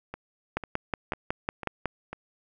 two click trains, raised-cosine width 0.5 ms, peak -21 / -12 dBFS, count 5 / 8, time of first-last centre 0.14-2.13 / 0.57-1.857 s, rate 2.01 / 5.44 Hz, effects none

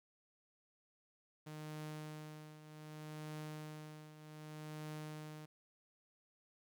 sawtooth tone with tremolo, 153.4 Hz, D#3, 24 cents flat, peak -40 dBFS, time 1.46-5.46 s, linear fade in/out 10 ms, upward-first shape triangle, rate 0.65 Hz, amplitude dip 75%, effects 13-bit

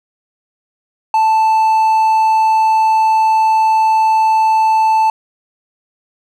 triangle tone, 880 Hz, A5, in tune, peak -7 dBFS, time 1.14-5.1 s, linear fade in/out 2 ms, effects none

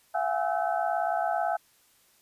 sine tone cluster, 678 / 736 / 823 / 1303 / 1523 Hz, E5 / F#5 / G#5 / E6 / F#6, +49 / -9 / -16 / -20 / +50 cents, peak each -29 / -30 / -31 / -37 / -37 dBFS, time 0.14-1.57 s, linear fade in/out 10 ms, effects white hiss -63 dBFS RMS until 2.21 s + resampled to 32000 Hz

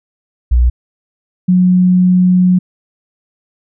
sine tone pair in turn, 60.7 / 181.89 Hz, B1 / F#3, -29 / -29 cents, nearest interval octave + perfect fifth, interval 1900 cents, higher second, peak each -6 dBFS, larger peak neither, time 0.51-0.7 / 1.48-2.59 s, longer second, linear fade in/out 10 ms, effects none

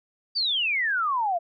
sine exponential sweep, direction down, 4760 to 659.3 Hz, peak -22 dBFS, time 0.35-1.39 s, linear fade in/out 20 ms, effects none

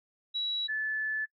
sine tone pair in turn, 3900 / 1737.3 Hz, B7 / A6, -23 / -22 cents, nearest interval octave + major second, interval 1399 cents, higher first, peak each -29 / -29 dBFS, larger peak neither, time 0.34-0.68 / 0.68-1.26 s, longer second, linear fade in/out 20 ms, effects noise-tail reverb RT60 0.1 s tail -21 dB re dry

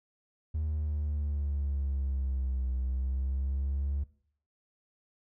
triangle linear two-way sweep, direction down then up, 77.78 to 63.2 to 70.9 Hz, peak -26 dBFS, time 0.54-4.04 s, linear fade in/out 10 ms, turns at 2.73 s, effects noise-tail reverb RT60 0.6 s tail -21 dB re dry + tanh soft clip ceiling -23 dBFS

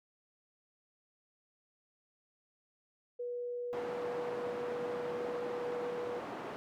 sine tone, 485.9 Hz, B4, 28 cents flat, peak -36 dBFS, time 3.19-6.2 s, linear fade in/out 10 ms
white band-pass noise, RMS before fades -43 dBFS, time 3.73-6.56 s, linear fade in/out 0 ms, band 200 to 860 Hz, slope 12 dB/octave
effects none

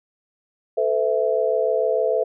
sine chord, A suspended second, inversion none, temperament equal with one note detuned, 440 / 506.6 / 659.3 Hz, A4 / B4 / E5, 0 / +44 / 0 cents, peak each -22 dBFS, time 0.77-2.24 s, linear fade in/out 10 ms, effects none

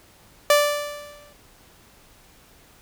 sawtooth tone with exponential decay, 586 Hz, D5, 4 cents flat, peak -8 dBFS, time 0.5-1.33 s, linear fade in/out 2 ms, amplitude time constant 180 ms, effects pink hiss -53 dBFS RMS until 2.81 s

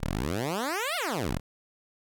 10% pulse exponential two-way sweep, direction up then down, 31.1 to 740 to 31.1 Hz, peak -20 dBFS, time 0-1.4 s, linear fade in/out 20 ms, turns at 0.96 s, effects none

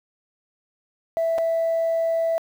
sine tone with dropouts, 659.3 Hz, E5, in tune, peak -18 dBFS, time 1.17-2.38 s, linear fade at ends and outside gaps 0 ms, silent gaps 1.381-1.385 s, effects tanh soft clip ceiling -16 dBFS + 8-bit

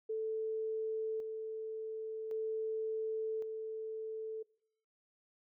sine tone with tremolo, 440 Hz, A4, in tune, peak -34 dBFS, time 0.09-4.43 s, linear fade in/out 10 ms, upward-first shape square, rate 0.45 Hz, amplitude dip 40%, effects noise-tail reverb RT60 0.7 s tail -24 dB re dry

